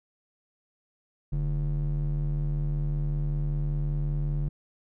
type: ring-modulated tone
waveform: triangle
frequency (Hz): 92.5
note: F#2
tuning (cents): 0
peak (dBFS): -20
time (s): 1.32-4.49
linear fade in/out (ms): 10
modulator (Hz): 52.6
effects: none